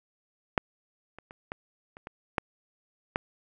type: clicks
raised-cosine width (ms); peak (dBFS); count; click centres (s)
0.5; -7 / -29 / -30 / -19 / -30 / -24 / -10 / -11; 8; 0.578 / 1.186 / 1.309 / 1.519 / 1.969 / 2.071 / 2.382 / 3.159
effects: none